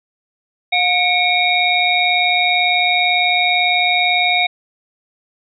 sine tone cluster, 716 / 2210 / 2368 / 3758 Hz, F5 / C#7 / D7 / A#7, +43 / -6 / +14 / +13 cents, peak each -18 dBFS, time 0.72-4.47 s, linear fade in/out 10 ms, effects none

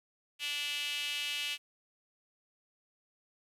sawtooth tone with high-pass filter, 291.4 Hz, D4, 13 cents flat, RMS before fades -36 dBFS, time 0.39-1.58 s, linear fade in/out 50 ms, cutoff 2800 Hz, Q 5.1, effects resampled to 32000 Hz + 10-bit

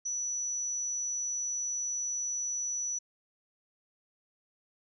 sine tone, 5920 Hz, F#8, in tune, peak -31 dBFS, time 0.05-2.99 s, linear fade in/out 10 ms, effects none

